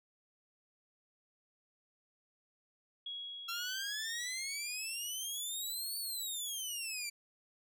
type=tone with exponential decay; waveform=sine; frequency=3322 Hz; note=G#7; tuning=in tune; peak=-39 dBFS; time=3.06-5.96 s; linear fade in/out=5 ms; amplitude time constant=630 ms
type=exponential two-way sweep; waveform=15% pulse; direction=up then down; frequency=1352 to 4525 to 2319 Hz; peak=-31 dBFS; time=3.48-7.1 s; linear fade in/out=10 ms; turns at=5.98 s
effects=none